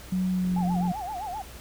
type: tone with pitch glide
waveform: sine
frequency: 185 to 178.8 Hz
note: F#3 to F3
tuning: 0 to +41 cents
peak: -23 dBFS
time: 0.12-0.92 s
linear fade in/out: 5 ms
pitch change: -59 cents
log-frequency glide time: 0.3-0.66 s
type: click train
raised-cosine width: 3 ms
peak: -30 dBFS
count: 20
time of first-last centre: 0.45-0.877 s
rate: 44.5 Hz
type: tone with vibrato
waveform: sine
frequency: 784 Hz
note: G5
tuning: in tune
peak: -31 dBFS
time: 0.56-1.42 s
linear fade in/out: 5 ms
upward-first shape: sine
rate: 7.7 Hz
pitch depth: 190 cents each way
effects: added 62 Hz sine -46 dBFS peak until 1.6 s + pink hiss -46 dBFS RMS until 1.6 s